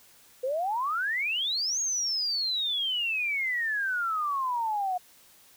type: exponential two-way sweep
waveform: sine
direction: up then down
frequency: 493.9 to 6645 to 715 Hz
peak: -26 dBFS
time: 0.43-4.98 s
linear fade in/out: 10 ms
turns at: 1.8 s
effects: white hiss -57 dBFS RMS until 5.56 s